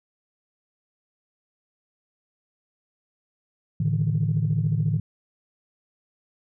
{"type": "chord", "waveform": "sine", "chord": "A suspended fourth", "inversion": "none", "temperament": "equal with one note detuned", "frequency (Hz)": [110, 146.83, 160.77], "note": ["A2", "D3", "E3"], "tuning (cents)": [0, 0, -43], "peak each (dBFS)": -24, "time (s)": [3.8, 5], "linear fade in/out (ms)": 5, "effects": ["tanh soft clip ceiling -13 dBFS"]}